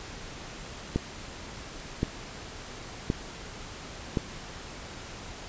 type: click train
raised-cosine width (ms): 3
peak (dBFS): -12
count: 4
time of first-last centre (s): 0.96-4.172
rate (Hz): 0.934
effects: pink hiss -42 dBFS RMS until 5.48 s + resampled to 16000 Hz